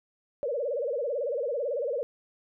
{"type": "tone with vibrato", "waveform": "sine", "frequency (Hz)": 523.3, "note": "C5", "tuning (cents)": 0, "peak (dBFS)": -27, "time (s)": [0.43, 2.03], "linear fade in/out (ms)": 0, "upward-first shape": "sine", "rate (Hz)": 18, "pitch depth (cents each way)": 220, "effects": []}